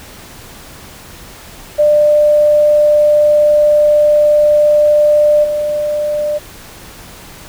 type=tone with level steps; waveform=sine; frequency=596 Hz; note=D5; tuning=25 cents sharp; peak=-6 / -13 dBFS; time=1.78-6.39 s; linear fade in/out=20 ms; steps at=5.43 s; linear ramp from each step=20 ms; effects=pink hiss -35 dBFS RMS until 7.48 s